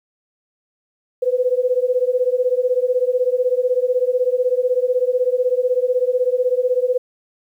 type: beating tone pair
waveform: sine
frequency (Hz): 493.9 / 509.9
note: B4 / C5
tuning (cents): 0 / -45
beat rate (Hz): 16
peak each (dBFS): -18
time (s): 1.22-6.98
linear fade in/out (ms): 10
effects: 9-bit